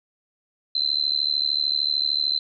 sine tone with amplitude modulation, 4075 Hz, C8, 47 cents flat, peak -16 dBFS, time 0.75-2.39 s, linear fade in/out 5 ms, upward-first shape sine, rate 73.3 Hz, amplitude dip 100%, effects none

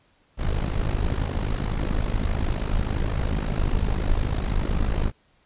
brown noise with amplitude modulation, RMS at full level -20 dBFS, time 0.37-5.12 s, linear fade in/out 50 ms, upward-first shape sine, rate 52.1 Hz, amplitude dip 80%, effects pink hiss -63 dBFS RMS until 5.45 s + resampled to 8000 Hz

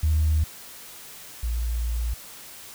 sine tone pair in turn, 77.6 / 58.13 Hz, D#2 / A#1, -4 / -4 cents, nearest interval perfect fourth, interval 500 cents, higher first, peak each -17 / -23 dBFS, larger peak first, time 0.03-0.44 / 1.43-2.14 s, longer second, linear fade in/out 5 ms, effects tanh soft clip ceiling -14 dBFS + white hiss -43 dBFS RMS until 2.74 s

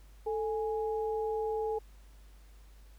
sine tone pair together, 440.2 / 831 Hz, A4 / G#5, +1 / +1 cents, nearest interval major seventh, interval 1100 cents, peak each -31 / -37 dBFS, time 0.26-1.79 s, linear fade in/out 10 ms, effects added 50 Hz sine -52 dBFS peak until 2.98 s + pink hiss -65 dBFS RMS until 2.98 s

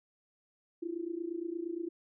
sine tone with amplitude modulation, 338.9 Hz, E4, 48 cents sharp, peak -31 dBFS, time 0.82-1.89 s, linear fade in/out 10 ms, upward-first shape sine, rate 28.6 Hz, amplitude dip 85%, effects none

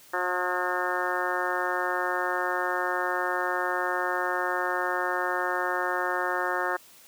harmonic tone, 180 Hz, F#3, 47 cents flat, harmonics 2 / 3 / 4 / 5 / 6 / 7 / 8 / 9 / 10, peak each -34 / -34 / -34 / -34 / -34 / -34 / -34 / -34 / -34 dBFS, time 0.13-6.77 s, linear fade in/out 10 ms, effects white hiss -53 dBFS RMS until 7.07 s + high-pass 100 Hz 12 dB/octave

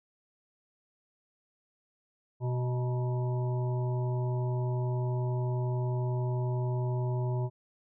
harmonic tone with a mistuned harmonic, 124.6 Hz, B2, 16 cents sharp, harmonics 1 / 3 / 5 / 7 / 8, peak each -28 / -38 / -42 / -45 / -46 dBFS, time 2.4-7.5 s, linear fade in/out 50 ms, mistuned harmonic 8, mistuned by -59 cents, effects none

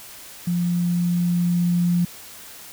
sine tone with level ramp, 174.61 Hz, F3, in tune, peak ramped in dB -19 to -16 dBFS, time 0.47-2.05 s, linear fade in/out 5 ms, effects white hiss -41 dBFS RMS until 2.72 s

